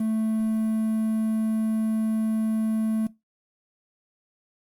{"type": "tone with quantisation", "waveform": "triangle", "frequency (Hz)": 220, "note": "A3", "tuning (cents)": 0, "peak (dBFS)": -20, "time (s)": [0, 3.07], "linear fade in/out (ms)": 5, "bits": 8, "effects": ["noise-tail reverb RT60 0.2 s tail -19 dB re dry", "Opus 32 kbps"]}